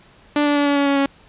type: tone with pitch steps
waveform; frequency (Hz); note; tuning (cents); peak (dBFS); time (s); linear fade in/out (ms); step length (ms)
sawtooth; 293.7 / 290.8 / 288 / 285.2 / 282.4 / 279.6 / 276.9; D4 / D4 / D4 / C#4 / C#4 / C#4 / C#4; 0 / -17 / -34 / +49 / +32 / +15 / -2; -11; 0.36-1.06; 2; 100
effects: pink hiss -50 dBFS RMS until 1.28 s + resampled to 8000 Hz